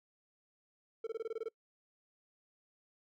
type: tone bursts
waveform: triangle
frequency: 449.3 Hz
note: A4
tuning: 36 cents sharp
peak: -33 dBFS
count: 9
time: 1.04-1.486 s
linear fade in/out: 5 ms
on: 30 ms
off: 22 ms
effects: noise-tail reverb RT60 0.1 s tail -25 dB re dry